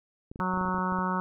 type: clicks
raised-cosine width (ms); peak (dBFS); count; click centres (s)
3; -28; 12; 0.315 / 0.359 / 0.393 / 0.538 / 0.574 / 0.612 / 0.654 / 0.685 / 0.745 / 0.784 / 0.923 / 0.988
type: harmonic tone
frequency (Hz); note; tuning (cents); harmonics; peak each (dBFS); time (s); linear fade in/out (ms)
184.3; F#3; -7; 1 / 2 / 3 / 4 / 5 / 6 / 7 / 8; -30 / -39 / -40 / -43 / -32 / -34 / -34 / -38; 0.4-1.2; 0
effects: none